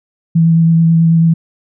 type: tone with vibrato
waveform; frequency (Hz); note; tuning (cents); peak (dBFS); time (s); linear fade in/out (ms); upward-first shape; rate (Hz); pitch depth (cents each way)
sine; 164.81; E3; 0; -6; 0.35-1.34; 10; sine; 9.2; 14
effects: none